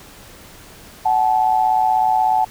sine tone pair together, 748.6 / 865 Hz, F#5 / A5, +20 / -30 cents, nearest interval minor third, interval 250 cents, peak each -16 dBFS, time 1.05-2.45 s, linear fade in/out 10 ms, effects pink hiss -42 dBFS RMS until 2.5 s

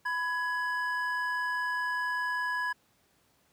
triangle tone pair together, 996 / 1675 Hz, B5 / G#6, +14 / +14 cents, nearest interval major sixth, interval 900 cents, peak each -31 / -29 dBFS, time 0.05-2.73 s, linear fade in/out 10 ms, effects pink hiss -68 dBFS RMS until 3.52 s + high-pass 80 Hz 12 dB/octave

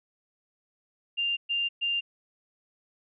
sine tone bursts, 2794 Hz, F7, in tune, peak -25 dBFS, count 3, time 1.17-2.01 s, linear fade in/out 20 ms, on 200 ms, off 120 ms, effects none

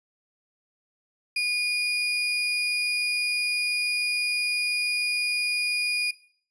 sine tone with sample-and-hold, 2443 Hz, D#7, 32 cents flat, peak -22 dBFS, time 1.36-6.11 s, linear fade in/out 5 ms, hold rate 7350 Hz, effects noise-tail reverb RT60 0.5 s tail -18 dB re dry + resampled to 22050 Hz

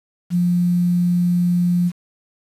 sine tone with quantisation, 176.1 Hz, F3, 15 cents sharp, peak -14 dBFS, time 0.3-1.92 s, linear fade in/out 50 ms, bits 7, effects resampled to 32000 Hz

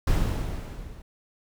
brown noise with level ramp, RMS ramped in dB -20 to -44 dBFS, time 0.07-1.02 s, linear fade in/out 5 ms, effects none

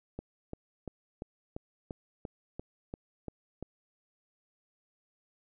click train, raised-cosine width 2 ms, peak -25 dBFS, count 11, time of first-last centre 0.19-3.626 s, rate 2.91 Hz, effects none

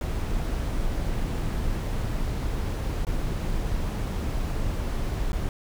brown noise with dropouts, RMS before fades -27 dBFS, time 0.01-5.49 s, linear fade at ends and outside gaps 1 ms, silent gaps 3.05-3.068 / 5.32-5.33 s, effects none

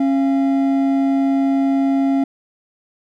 triangle tone pair together, 272.7 / 687.2 Hz, C#4 / F5, -28 / -28 cents, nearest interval octave + major third, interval 1600 cents, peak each -12 / -23 dBFS, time 0-2.24 s, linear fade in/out 5 ms, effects none

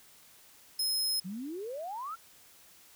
sawtooth tone, 5140 Hz, E8, 45 cents flat, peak -26 dBFS, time 0.79-1.2 s, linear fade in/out 5 ms
sine exponential sweep, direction up, 173 to 1400 Hz, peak -36 dBFS, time 1.24-2.16 s, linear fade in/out 20 ms
effects white hiss -58 dBFS RMS until 2.95 s

